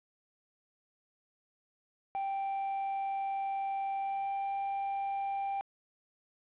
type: tone with pitch glide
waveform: triangle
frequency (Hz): 784 to 789.9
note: G5 to G5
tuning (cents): 0 to +13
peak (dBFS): -30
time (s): 2.15-5.61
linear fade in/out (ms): 0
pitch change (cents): +13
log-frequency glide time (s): 3.96-4.54
effects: resampled to 8000 Hz + 10-bit